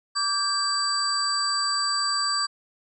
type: tone cluster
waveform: sine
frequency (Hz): 1161 / 1589 / 4662 / 7910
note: D6 / G6 / D8 / B8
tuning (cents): -20 / +23 / -14 / +2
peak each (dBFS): -27 / -32 / -25 / -32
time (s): 0.15-2.47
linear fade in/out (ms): 20
effects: none